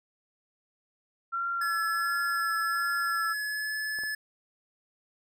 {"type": "tone with vibrato", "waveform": "sine", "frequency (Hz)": 1360, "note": "F6", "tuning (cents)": -46, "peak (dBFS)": -28, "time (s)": [1.32, 3.34], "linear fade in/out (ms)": 20, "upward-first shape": "sine", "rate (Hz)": 1.4, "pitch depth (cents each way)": 26}
{"type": "tone with pitch glide", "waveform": "square", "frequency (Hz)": [1703, 1722.8], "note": ["G#6", "A6"], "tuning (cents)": [43, -37], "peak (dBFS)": -31, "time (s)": [1.61, 4.15], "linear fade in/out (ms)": 5, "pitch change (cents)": 20, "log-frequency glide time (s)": [3.44, 3.76]}
{"type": "clicks", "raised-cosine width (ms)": 1, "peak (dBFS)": -34, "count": 2, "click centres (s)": [3.988, 4.036]}
{"effects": []}